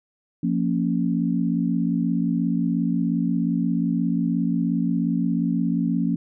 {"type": "chord", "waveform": "sine", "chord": "Bb minor", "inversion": "second", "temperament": "equal with one note detuned", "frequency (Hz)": [174.61, 231.5, 277.2], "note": ["F3", "Bb3", "Db4"], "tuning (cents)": [0, -12, 0], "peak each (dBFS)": [-23, -24, -25], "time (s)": [0.43, 6.16], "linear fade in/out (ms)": 5, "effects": []}